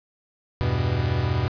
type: chord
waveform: 45% pulse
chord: E minor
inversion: none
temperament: equal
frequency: 82.41 / 98 / 123.47 Hz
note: E2 / G2 / B2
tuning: 0 / 0 / 0 cents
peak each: -27 / -26 / -24 dBFS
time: 0.61-1.48 s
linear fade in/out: 0 ms
effects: resampled to 11025 Hz + 9-bit